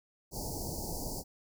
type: band-stop noise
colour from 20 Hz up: pink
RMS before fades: -38 dBFS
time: 0.31-1.24 s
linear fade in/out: 50 ms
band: 920 to 4500 Hz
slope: 96 dB/octave
effects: none